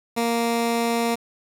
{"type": "tone", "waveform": "15% pulse", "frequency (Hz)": 233.1, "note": "A#3", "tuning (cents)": 0, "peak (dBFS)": -14, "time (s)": [0.16, 1.16], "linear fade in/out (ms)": 20, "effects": ["resampled to 32000 Hz", "7-bit"]}